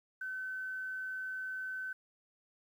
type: tone with quantisation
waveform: sine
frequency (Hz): 1523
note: F#6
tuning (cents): +50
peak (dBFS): -37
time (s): 0.21-1.93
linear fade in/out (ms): 5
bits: 11
effects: none